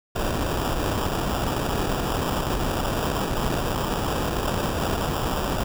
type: noise with sample-and-hold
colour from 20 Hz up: pink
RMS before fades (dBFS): -25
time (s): 0.15-5.64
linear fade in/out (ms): 10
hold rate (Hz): 2100
effects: none